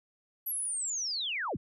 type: linear sweep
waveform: sine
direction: down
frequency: 11840 to 39.58 Hz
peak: -31 dBFS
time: 0.46-1.57 s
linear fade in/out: 10 ms
effects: none